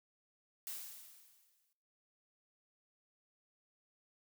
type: noise with exponential decay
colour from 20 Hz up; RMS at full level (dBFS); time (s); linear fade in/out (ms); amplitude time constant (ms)
blue; -42; 0.67-1.73; 0; 230
effects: noise-tail reverb RT60 0.8 s tail -21 dB re dry